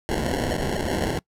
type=noise with sample-and-hold; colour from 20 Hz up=white; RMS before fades=-25 dBFS; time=0.09-1.19 s; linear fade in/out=0 ms; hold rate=1225 Hz; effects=noise-tail reverb RT60 0.1 s tail -23 dB re dry + low-pass 12000 Hz 12 dB/octave